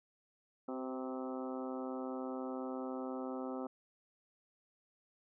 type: harmonic tone with a mistuned harmonic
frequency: 130 Hz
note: C3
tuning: 11 cents flat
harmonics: 2 / 3 / 4 / 5 / 6 / 7 / 8 / 9 / 10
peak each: -41 / -46 / -45 / -51 / -49 / -55 / -56 / -55 / -52 dBFS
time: 0.68-3.67 s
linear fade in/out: 5 ms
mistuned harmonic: 3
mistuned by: -26 cents
effects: none